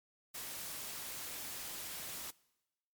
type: noise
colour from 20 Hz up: white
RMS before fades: -44 dBFS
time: 0.34-2.31 s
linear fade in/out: 10 ms
effects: noise-tail reverb RT60 1.0 s tail -23 dB re dry + MP3 96 kbps